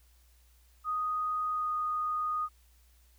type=tone with pitch glide; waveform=sine; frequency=1244.5 to 1236.6 Hz; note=D#6 to D#6; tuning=0 to -11 cents; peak=-29 dBFS; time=0.84-2.49 s; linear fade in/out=50 ms; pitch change=-11 cents; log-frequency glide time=1.52-1.7 s; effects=added 60 Hz sine -60 dBFS peak until 3.18 s + white hiss -68 dBFS RMS until 3.18 s